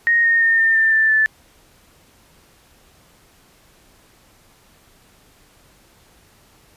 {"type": "tone with pitch steps", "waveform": "sine", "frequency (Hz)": [1864.7, 1845.4, 1826.3, 1807.4, 1788.7, 1770.2, 1751.9], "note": ["A#6", "A#6", "A#6", "A6", "A6", "A6", "A6"], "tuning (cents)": [0, -18, -36, 46, 28, 10, -8], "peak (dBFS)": -12, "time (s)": [0.07, 1.26], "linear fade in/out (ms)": 0, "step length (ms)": 170, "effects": ["pink hiss -53 dBFS RMS until 6.76 s", "resampled to 32000 Hz"]}